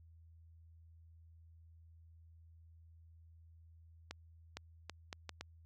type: accelerating click train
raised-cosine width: 0.2 ms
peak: -26 dBFS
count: 6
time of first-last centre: 4.11-5.41 s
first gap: 460 ms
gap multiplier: 0.71
effects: added 82 Hz sine -58 dBFS peak until 5.65 s